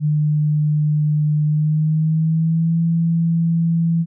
sine tone with pitch glide, 150.8 to 166.36 Hz, D3 to E3, +46 to +16 cents, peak -14 dBFS, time 0-4.06 s, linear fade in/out 50 ms, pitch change +170 cents, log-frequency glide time 1.45-2.8 s, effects none

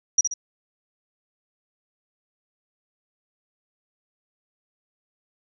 sine tone with echo, 5780 Hz, F#8, 41 cents flat, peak -13 dBFS, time 0.18-0.21 s, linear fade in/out 5 ms, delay 65 ms, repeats 2, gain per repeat -7 dB, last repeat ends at 0.34 s, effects none

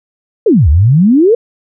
sine exponential two-way sweep, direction down then up, 491.8 to 68.6 to 491.8 Hz, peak -4 dBFS, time 0.46-1.35 s, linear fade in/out 5 ms, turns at 0.69 s, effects none

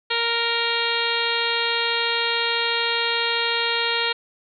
harmonic tone, 466.2 Hz, A#4, in tune, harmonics 1 / 2 / 3 / 4 / 5 / 6 / 7 / 8 / 9, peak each -29 / -29 / -29 / -29 / -29 / -29 / -29 / -29 / -29 dBFS, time 0.1-4.13 s, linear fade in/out 10 ms, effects none

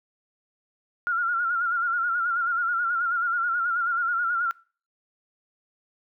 sine tone with vibrato, 1396.9 Hz, F6, in tune, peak -22 dBFS, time 1.07-4.51 s, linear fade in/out 0 ms, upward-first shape sine, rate 9.3 Hz, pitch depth 70 cents each way, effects noise-tail reverb RT60 0.4 s tail -23 dB re dry

